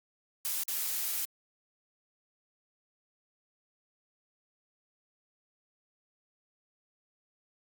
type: noise with dropouts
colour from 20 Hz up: blue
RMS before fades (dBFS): -33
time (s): 0.45-1.25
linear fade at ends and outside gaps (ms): 0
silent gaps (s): 0.635-0.682
effects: Opus 48 kbps

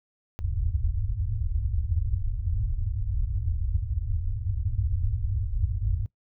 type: low-pass noise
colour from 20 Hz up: white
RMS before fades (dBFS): -27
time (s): 0.39-6.06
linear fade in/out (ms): 0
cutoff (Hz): 110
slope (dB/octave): 96
effects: noise-tail reverb RT60 0.1 s tail -19 dB re dry

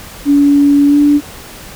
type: tone with pitch glide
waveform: sine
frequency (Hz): 285.3 to 290.8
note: C#4 to D4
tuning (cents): +50 to -17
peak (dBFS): -5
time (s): 0.25-1.21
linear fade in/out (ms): 50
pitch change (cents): +33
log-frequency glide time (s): 0.87-0.98
effects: pink hiss -32 dBFS RMS until 1.75 s

